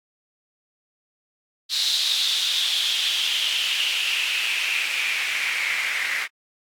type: noise with band-pass filter sweep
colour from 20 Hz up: white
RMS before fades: -24 dBFS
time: 1.69-6.28 s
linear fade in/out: 50 ms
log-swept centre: 4000 to 2000 Hz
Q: 5.6
effects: AAC 64 kbps